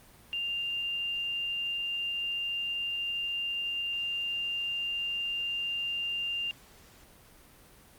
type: tone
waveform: sine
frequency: 2794 Hz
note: F7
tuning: in tune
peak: -30 dBFS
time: 0.33-6.51 s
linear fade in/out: 0 ms
effects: pink hiss -56 dBFS RMS until 7.98 s + Opus 32 kbps